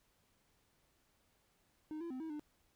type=tone with pitch steps; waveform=triangle; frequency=308.7 / 338.1 / 257.4 / 321 / 299.1 Hz; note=D#4 / E4 / C4 / E4 / D4; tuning=-14 / +44 / -28 / -46 / +32 cents; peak=-39 dBFS; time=1.91-2.395 s; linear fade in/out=0 ms; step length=97 ms; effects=pink hiss -75 dBFS RMS until 2.75 s